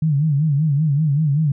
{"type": "tone with vibrato", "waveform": "sine", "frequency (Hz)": 148.7, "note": "D3", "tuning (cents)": 22, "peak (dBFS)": -14, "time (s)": [0.02, 1.52], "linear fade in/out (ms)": 5, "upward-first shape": "sine", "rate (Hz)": 5.2, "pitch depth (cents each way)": 130, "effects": []}